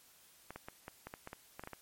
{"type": "clicks", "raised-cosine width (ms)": 0.5, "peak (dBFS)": -29, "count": 12, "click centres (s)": [0.506, 0.56, 0.685, 0.881, 1.07, 1.139, 1.274, 1.331, 1.595, 1.637, 1.674, 1.733], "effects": ["white hiss -63 dBFS RMS until 1.81 s", "MP3 64 kbps"]}